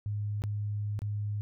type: tone with dropouts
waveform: sine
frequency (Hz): 103.83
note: G#2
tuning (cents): 0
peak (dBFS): -30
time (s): 0.06-1.41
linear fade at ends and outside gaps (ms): 0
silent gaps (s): 0.42-0.438 / 0.991-1.019
effects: none